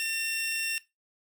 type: tone pair together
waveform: sawtooth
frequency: 1798 / 2726 Hz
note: A6 / F7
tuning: +37 / -43 cents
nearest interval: perfect fifth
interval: 720 cents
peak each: -34 / -26 dBFS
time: 0-0.78 s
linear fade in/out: 0 ms
effects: noise-tail reverb RT60 0.2 s tail -17 dB re dry